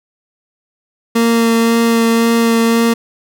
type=tone with vibrato; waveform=30% pulse; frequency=230 Hz; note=A#3; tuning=23 cents flat; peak=-7 dBFS; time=1.15-2.94 s; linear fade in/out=10 ms; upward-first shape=sine; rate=1.9 Hz; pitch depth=11 cents each way; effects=none